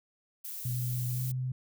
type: noise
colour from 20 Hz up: violet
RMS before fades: -40 dBFS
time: 0.44-1.32 s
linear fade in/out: 10 ms
type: tone with pitch glide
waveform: sine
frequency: 124 to 128.22 Hz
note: B2 to C3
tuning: +7 to -35 cents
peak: -30 dBFS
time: 0.65-1.52 s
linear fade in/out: 5 ms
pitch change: +58 cents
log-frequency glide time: 1.12-1.24 s
effects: none